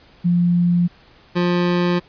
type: tone pair in turn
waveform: sine / 25% pulse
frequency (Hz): 174.61 / 176.23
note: F3 / F3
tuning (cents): 0 / +16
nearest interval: unison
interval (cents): 16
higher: second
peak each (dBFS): -13 / -12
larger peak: second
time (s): 0.24-0.88 / 1.35-2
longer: second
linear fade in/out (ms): 20
effects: pink hiss -50 dBFS RMS until 2.08 s + resampled to 11025 Hz